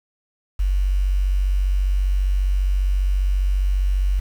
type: tone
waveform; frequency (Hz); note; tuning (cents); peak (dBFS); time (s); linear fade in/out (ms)
sine; 47.42; F#1; +43; -16; 0.59-4.2; 10
effects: 7-bit